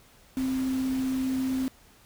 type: tone in noise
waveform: sine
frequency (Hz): 261.6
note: C4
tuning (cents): 0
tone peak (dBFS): -25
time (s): 0.37-1.68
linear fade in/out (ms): 0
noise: pink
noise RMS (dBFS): -42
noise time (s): 0.37-1.68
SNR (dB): +14
effects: pink hiss -57 dBFS RMS until 2.05 s